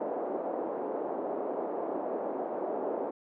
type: band-pass noise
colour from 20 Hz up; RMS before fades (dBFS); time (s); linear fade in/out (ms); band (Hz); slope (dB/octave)
white; -34; 0-3.11; 10; 290 to 710; 24
effects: none